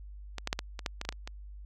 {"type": "clicks", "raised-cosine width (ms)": 0.2, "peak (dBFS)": [-19, -14, -11, -14, -21, -13, -17, -23, -13, -28, -22], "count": 11, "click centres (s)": [0.383, 0.474, 0.529, 0.591, 0.792, 0.862, 1.014, 1.051, 1.09, 1.125, 1.275], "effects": ["added 50 Hz sine -43 dBFS peak until 1.65 s"]}